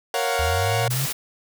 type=chord; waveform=sawtooth; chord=Gb major seventh; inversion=first; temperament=equal; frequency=466.2 / 554.4 / 698.5 / 740 Hz; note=Bb4 / Db5 / F5 / Gb5; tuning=0 / 0 / 0 / 0 cents; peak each=-23 dBFS; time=0.14-0.88 s; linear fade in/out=2 ms
type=linear sweep; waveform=sine; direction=up; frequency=73.42 to 138.59 Hz; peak=-23 dBFS; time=0.39-1.06 s; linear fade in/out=5 ms
type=noise; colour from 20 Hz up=white; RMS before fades=-27 dBFS; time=0.9-1.13 s; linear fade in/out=10 ms
effects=none